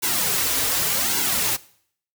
white noise with flanger, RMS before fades -22 dBFS, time 0.02-1.57 s, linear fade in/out 20 ms, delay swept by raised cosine 1.6 to 5.5 ms, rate 0.87 Hz, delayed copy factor -0.95, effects noise-tail reverb RT60 0.6 s tail -20 dB re dry

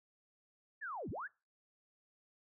sine linear two-way sweep, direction down then up, 1817 to 65.41 to 1817 Hz, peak -40 dBFS, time 0.81-1.28 s, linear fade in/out 20 ms, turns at 1.1 s, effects noise-tail reverb RT60 0.3 s tail -24 dB re dry

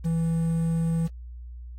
triangle tone with quantisation, 164.81 Hz, E3, in tune, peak -20 dBFS, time 0.04-1.08 s, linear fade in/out 20 ms, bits 8, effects added 60 Hz sine -37 dBFS peak until 1.78 s + AAC 48 kbps

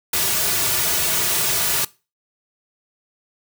white noise with comb filter, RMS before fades -20 dBFS, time 0.13-1.85 s, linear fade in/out 5 ms, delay 3.8 ms, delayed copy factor -1, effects noise-tail reverb RT60 0.3 s tail -21 dB re dry

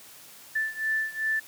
sine beating tone pair, 1760 / 1762.6 Hz, A6 / A6, 0 / +3 cents, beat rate 2.6 Hz, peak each -28 / -30 dBFS, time 0.55-1.4 s, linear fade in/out 10 ms, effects white hiss -49 dBFS RMS until 1.47 s + high-pass 80 Hz 12 dB/octave

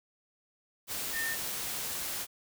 sine tone in noise, 1816 Hz, A#6, 46 cents flat, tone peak -32 dBFS, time 1.12-1.37 s, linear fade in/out 50 ms, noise white, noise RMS -36 dBFS, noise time 0.87-2.27 s, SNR +1 dB, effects none

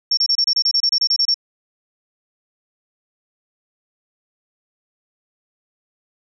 sine tone bursts, 5470 Hz, F8, 37 cents flat, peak -13 dBFS, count 14, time 0.11-1.343 s, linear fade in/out 5 ms, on 63 ms, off 27 ms, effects none

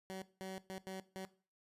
15% pulse tone bursts at uneven times, 189.6 Hz, F#3, 43 cents sharp, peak -37 dBFS, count 5, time 0.1-0.22 / 0.41-0.58 / 0.7-0.78 / 0.87-1 / 1.16-1.25 s, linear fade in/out 0 ms, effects noise-tail reverb RT60 0.4 s tail -18 dB re dry + resampled to 32000 Hz

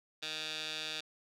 15% pulse tone with band-pass filter, 155.56 Hz, D#3, in tune, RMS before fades -40 dBFS, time 0.22-1.01 s, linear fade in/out 10 ms, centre 3700 Hz, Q 2.6, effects none

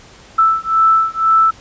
sine beating tone pair, 1318.5 / 1320.5 Hz, E6 / E6, 0 / +3 cents, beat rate 2 Hz, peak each -13 dBFS, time 0.38-1.51 s, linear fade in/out 10 ms, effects pink hiss -42 dBFS RMS until 1.6 s + resampled to 16000 Hz

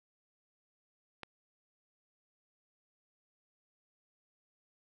click, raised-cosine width 0.3 ms, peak -26 dBFS, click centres 1.233 s, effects none

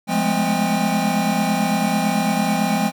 square tone cluster, 174.6 / 207.2 / 216.2 / 252.7 / 804 Hz, F3 / G#3 / A3 / B3 / G5, 0 / -4 / -30 / +40 / +44 cents, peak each -25 / -23 / -26 / -26 / -24 dBFS, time 0.07-2.92 s, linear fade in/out 50 ms, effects none

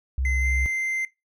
sine tone, 65.41 Hz, C2, in tune, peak -22 dBFS, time 0.18-0.66 s, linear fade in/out 0 ms
triangle tone with pitch glide, 2059 to 2081 Hz, C7 to C7, -28 to -10 cents, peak -23 dBFS, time 0.25-1.05 s, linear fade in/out 2 ms, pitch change +18 cents, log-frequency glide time 0.39-0.46 s
effects noise-tail reverb RT60 0.2 s tail -19 dB re dry

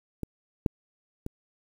clicks, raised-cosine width 3 ms, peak -19 / -10 / -21 dBFS, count 3, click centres 0.233 / 0.662 / 1.264 s, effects 8-bit

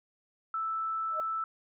sine tone, 1318.5 Hz, E6, in tune, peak -30 dBFS, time 0.54-1.44 s, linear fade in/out 2 ms
sine tone with exponential growth, 622.3 Hz, D#5, in tune, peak -30 dBFS, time 1.08-1.2 s, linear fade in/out 0 ms, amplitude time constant 24 ms
effects none

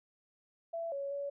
sine tone with pitch steps, 668 / 558 / 565 Hz, E5 / C#5 / C#5, +23 / +11 / +33 cents, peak -35 dBFS, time 0.73-1.3 s, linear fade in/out 10 ms, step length 190 ms, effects none

